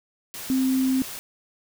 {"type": "tone in noise", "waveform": "sine", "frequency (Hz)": 261.6, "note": "C4", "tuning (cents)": 0, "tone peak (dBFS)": -19, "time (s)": [0.5, 1.02], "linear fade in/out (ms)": 0, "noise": "white", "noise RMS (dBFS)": -36, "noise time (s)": [0.34, 1.19], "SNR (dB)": 14, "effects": []}